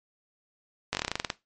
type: slowing click train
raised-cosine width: 0.2 ms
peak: -10 dBFS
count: 12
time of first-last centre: 0.93-1.302 s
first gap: 19 ms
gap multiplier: 1.11
effects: noise-tail reverb RT60 0.2 s tail -17 dB re dry + MP3 48 kbps